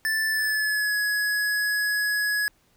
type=tone with pitch glide; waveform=square; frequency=1760 to 1681.5 Hz; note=A6 to G#6; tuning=0 to +21 cents; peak=-23 dBFS; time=0.05-2.48 s; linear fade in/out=0 ms; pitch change=-79 cents; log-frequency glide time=0.29-0.96 s; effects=pink hiss -64 dBFS RMS until 2.76 s